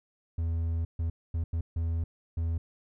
triangle tone bursts at uneven times, 82.7 Hz, E2, 6 cents sharp, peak -25 dBFS, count 6, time 0.38-0.85 / 0.99-1.1 / 1.34-1.44 / 1.53-1.61 / 1.76-2.04 / 2.37-2.58 s, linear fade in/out 5 ms, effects none

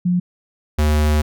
sine / square tone pair in turn, 178.3 / 75.57 Hz, F3 / D#2, +36 / -50 cents, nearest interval octave + minor third, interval 1486 cents, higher first, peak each -14 dBFS, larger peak neither, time 0.05-0.2 / 0.78-1.22 s, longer second, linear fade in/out 10 ms, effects none

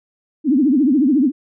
sine tone with vibrato, 277.2 Hz, C#4, in tune, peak -11 dBFS, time 0.44-1.32 s, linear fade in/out 50 ms, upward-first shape triangle, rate 14 Hz, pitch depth 280 cents each way, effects none

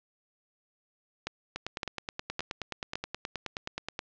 two click trains, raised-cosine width 0.2 ms, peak -16 / -14 dBFS, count 24 / 4, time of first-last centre 1.56-3.991 / 1.27-2.955 s, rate 9.46 / 1.78 Hz, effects low-pass 5000 Hz 12 dB/octave

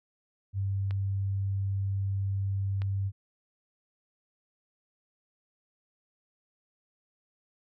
sine tone, 98 Hz, G2, in tune, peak -27 dBFS, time 0.53-3.12 s, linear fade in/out 50 ms
clicks, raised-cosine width 0.3 ms, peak -27 dBFS, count 2, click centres 0.909 / 2.819 s
effects none

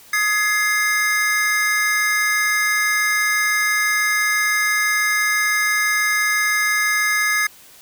square tone cluster, 1249 / 1685 / 2097 Hz, D#6 / G#6 / C7, +6 / +25 / +3 cents, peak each -26 / -21 / -20 dBFS, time 0.13-7.47 s, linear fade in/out 5 ms, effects white hiss -46 dBFS RMS until 7.81 s

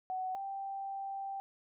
sine tone pair in turn, 747 / 784.1 Hz, F#5 / G5, +16 / 0 cents, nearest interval minor second, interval 84 cents, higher second, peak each -34 / -37 dBFS, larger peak first, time 0.1-0.35 / 0.35-1.4 s, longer second, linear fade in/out 0 ms, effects none

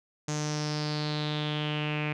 sawtooth tone with low-pass filter sweep, 150.6 Hz, D3, 44 cents sharp, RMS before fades -31 dBFS, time 0.28-2.13 s, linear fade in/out 5 ms, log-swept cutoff 6600 to 2400 Hz, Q 5.6, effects none

